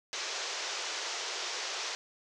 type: band-pass noise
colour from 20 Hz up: white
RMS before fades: -37 dBFS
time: 0.13-1.95 s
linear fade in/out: 0 ms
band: 360 to 6600 Hz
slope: 48 dB/octave
effects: none